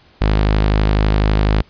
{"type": "tone", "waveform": "sawtooth", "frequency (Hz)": 52, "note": "G#1", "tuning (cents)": 3, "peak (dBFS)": -8, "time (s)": [0.21, 1.62], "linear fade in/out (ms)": 5, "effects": ["pink hiss -50 dBFS RMS until 1.69 s", "resampled to 11025 Hz"]}